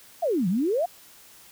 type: exponential two-way sweep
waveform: sine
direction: down then up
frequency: 738 to 167.7 to 738 Hz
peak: -21 dBFS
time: 0.22-0.86 s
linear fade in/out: 10 ms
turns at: 0.48 s
effects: white hiss -51 dBFS RMS until 1.51 s